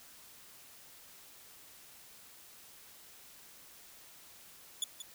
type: tone with echo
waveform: 20% pulse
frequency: 3458 Hz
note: A7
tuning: 31 cents flat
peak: -25 dBFS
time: 4.82-4.84 s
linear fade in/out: 2 ms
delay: 180 ms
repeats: 1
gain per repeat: -10 dB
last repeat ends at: 5.02 s
effects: white hiss -56 dBFS RMS until 5.14 s